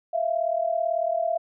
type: tone pair together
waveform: sine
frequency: 649.9 / 688 Hz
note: E5 / F5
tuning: -25 / -26 cents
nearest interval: minor second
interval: 99 cents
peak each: -25 dBFS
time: 0.13-1.38 s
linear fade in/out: 10 ms
effects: none